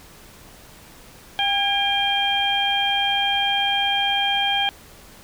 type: harmonic tone with a mistuned harmonic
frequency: 798 Hz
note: G5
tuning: 31 cents sharp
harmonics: 1 / 2 / 3 / 4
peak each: -23 / -28 / -27 / -21 dBFS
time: 1.39-4.69 s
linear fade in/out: 0 ms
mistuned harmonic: 2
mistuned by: +37 cents
effects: pink hiss -46 dBFS RMS until 5.23 s